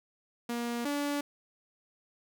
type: tone pair in turn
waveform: sawtooth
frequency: 237.3 / 288 Hz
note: A#3 / D4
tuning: +31 / -34 cents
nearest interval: minor third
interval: 335 cents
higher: second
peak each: -28 / -26 dBFS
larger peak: second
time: 0.49-0.85 / 0.85-1.21 s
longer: neither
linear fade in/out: 5 ms
effects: none